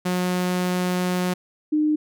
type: tone pair in turn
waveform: sawtooth / sine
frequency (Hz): 180.8 / 304.1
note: F#3 / D#4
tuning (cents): -40 / -40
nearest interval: major sixth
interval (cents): 900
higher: second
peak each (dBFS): -17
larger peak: neither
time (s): 0.05-1.34 / 1.72-1.96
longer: first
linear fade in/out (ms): 10
effects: none